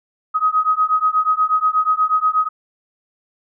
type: beating tone pair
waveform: sine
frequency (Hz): 1257 / 1265.3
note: D#6 / D#6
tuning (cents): +17 / +29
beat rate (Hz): 8.3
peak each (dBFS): -17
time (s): 0.34-2.49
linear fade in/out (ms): 20
effects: none